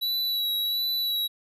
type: tone with vibrato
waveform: square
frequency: 3924 Hz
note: B7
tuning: 12 cents flat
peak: -25 dBFS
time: 0.01-1.28 s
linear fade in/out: 20 ms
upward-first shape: sine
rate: 1.4 Hz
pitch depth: 24 cents each way
effects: none